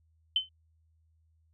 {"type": "tone with exponential decay", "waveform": "sine", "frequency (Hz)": 3063, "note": "G7", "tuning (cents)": -41, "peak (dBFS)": -20, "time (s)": [0.36, 0.49], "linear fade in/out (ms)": 2, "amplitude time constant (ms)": 28, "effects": ["added 80 Hz sine -65 dBFS peak until 1.53 s"]}